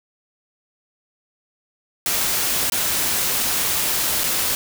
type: noise with dropouts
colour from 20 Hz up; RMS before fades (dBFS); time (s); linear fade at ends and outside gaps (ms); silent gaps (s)
white; -21; 2.06-4.55; 1; 2.699-2.721 / 4.236-4.24
effects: none